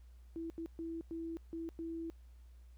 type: tone bursts at uneven times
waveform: sine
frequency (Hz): 329.6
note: E4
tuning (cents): 0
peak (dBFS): -39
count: 6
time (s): 0.36-0.5 / 0.58-0.66 / 0.79-1.01 / 1.11-1.37 / 1.53-1.69 / 1.79-2.1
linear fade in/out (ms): 0
effects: added 60 Hz sine -54 dBFS peak until 2.77 s + pink hiss -75 dBFS RMS until 2.77 s